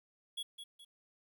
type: tone with echo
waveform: square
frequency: 3354 Hz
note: G#7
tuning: 16 cents sharp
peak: -38 dBFS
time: 0.37-0.43 s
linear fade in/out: 10 ms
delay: 210 ms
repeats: 2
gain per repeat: -8 dB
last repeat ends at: 0.85 s
effects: 12-bit